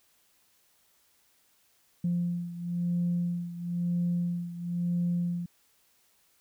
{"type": "beating tone pair", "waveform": "sine", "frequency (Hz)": [173.8, 174.8], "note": ["F3", "F3"], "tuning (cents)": [-8, 2], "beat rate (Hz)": 1, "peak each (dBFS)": [-28, -32], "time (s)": [2.04, 5.46], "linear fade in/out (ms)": 5, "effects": ["tanh soft clip ceiling -21 dBFS", "white hiss -67 dBFS RMS until 6.4 s"]}